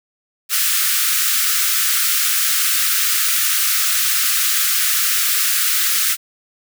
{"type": "high-pass noise", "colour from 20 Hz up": "white", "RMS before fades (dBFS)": -17, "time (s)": [0.49, 6.17], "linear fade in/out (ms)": 50, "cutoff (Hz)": 1200, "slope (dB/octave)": 96, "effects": []}